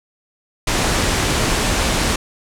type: low-pass noise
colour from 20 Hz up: pink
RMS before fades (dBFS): -18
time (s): 0.67-2.16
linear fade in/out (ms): 5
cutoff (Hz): 9600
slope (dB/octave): 24
effects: none